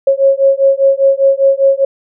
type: beating tone pair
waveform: sine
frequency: 543 / 548 Hz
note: C#5 / C#5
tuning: -36 / -20 cents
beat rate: 5 Hz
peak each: -10 dBFS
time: 0.07-1.85 s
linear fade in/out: 5 ms
effects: none